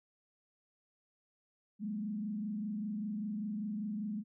sine tone with frequency modulation, 210 Hz, G#3, 19 cents sharp, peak -35 dBFS, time 1.79-4.24 s, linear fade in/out 50 ms, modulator 25.1 Hz, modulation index 0.7, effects none

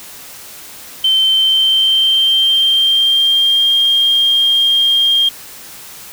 sine tone with pitch glide, 3100 to 3213 Hz, G7 to G7, -20 to +42 cents, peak -8 dBFS, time 1.04-5.29 s, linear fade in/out 5 ms, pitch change +62 cents, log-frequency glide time 1.28-3.76 s, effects tanh soft clip ceiling -4 dBFS + white hiss -34 dBFS RMS until 6.12 s

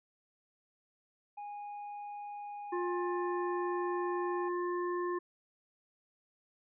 triangle tone with pitch glide, 823 to 817.8 Hz, G#5 to G#5, -16 to -27 cents, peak -39 dBFS, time 1.37-4.49 s, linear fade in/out 10 ms, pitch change -11 cents, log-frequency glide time 2.29-4.12 s
harmonic tone, 353.6 Hz, F4, 22 cents sharp, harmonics 1 / 3 / 5, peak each -33 / -38 / -46 dBFS, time 2.72-5.19 s, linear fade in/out 10 ms
effects resampled to 8000 Hz

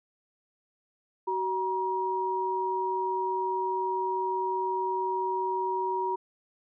sine tone pair together, 376.9 / 951.2 Hz, F#4 / A#5, +32 / +35 cents, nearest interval octave + major third, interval 1603 cents, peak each -31 / -28 dBFS, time 1.27-6.16 s, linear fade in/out 10 ms, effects none

